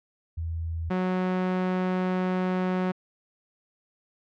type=tone pair in turn; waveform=sine / sawtooth; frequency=82.41 / 184.04 Hz; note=E2 / F#3; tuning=0 / -9 cents; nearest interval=octave + major second; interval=1391 cents; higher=second; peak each=-28 / -20 dBFS; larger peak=second; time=0.37-0.9 / 0.9-2.92 s; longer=second; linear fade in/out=10 ms; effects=low-pass 2000 Hz 12 dB/octave